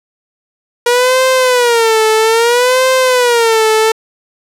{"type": "tone with vibrato", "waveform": "sawtooth", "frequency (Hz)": 476.6, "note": "A#4", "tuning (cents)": 38, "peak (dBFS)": -4, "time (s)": [0.86, 3.92], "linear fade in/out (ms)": 5, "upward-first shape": "sine", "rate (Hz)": 0.61, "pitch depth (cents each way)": 150, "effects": ["low-pass 12000 Hz 12 dB/octave"]}